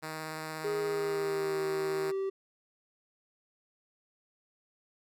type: tone with vibrato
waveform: 5% pulse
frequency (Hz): 157.2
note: D#3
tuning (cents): +18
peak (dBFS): -26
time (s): 0.02-2.12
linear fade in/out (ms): 20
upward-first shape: sine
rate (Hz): 17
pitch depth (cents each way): 10
type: tone with pitch glide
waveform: triangle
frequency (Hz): 415.3 to 387.5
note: G#4 to G4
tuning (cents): 0 to -20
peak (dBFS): -28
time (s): 0.64-2.3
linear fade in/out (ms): 10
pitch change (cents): -120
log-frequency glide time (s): 0.8-1.63
effects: none